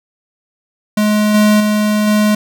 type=tone with level steps; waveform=square; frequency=211 Hz; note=G#3; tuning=28 cents sharp; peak=-11 / -8 / -12 / -10 dBFS; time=0.97-2.35 s; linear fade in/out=5 ms; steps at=1.34 / 1.6 / 2.07 s; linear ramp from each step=5 ms; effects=none